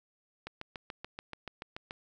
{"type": "click train", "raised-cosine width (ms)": 0.3, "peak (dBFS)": -24, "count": 11, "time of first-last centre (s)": [0.47, 1.909], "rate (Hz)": 6.95, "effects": []}